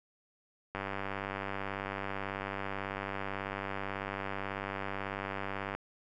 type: click train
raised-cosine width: 0.5 ms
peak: -21 dBFS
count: 492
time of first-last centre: 0.75-5.75 s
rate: 98.2 Hz
effects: none